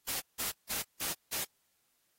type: noise bursts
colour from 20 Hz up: white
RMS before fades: -35 dBFS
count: 5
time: 0.07-1.45 s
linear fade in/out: 20 ms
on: 140 ms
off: 170 ms
effects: white hiss -75 dBFS RMS until 2.18 s + AAC 48 kbps